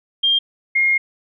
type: tone pair in turn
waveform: sine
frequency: 3202 / 2137 Hz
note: G7 / C7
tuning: +36 / +36 cents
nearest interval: perfect fifth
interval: 700 cents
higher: first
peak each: -13 dBFS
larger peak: neither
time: 0.23-0.39 / 0.75-0.98 s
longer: second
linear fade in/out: 10 ms
effects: none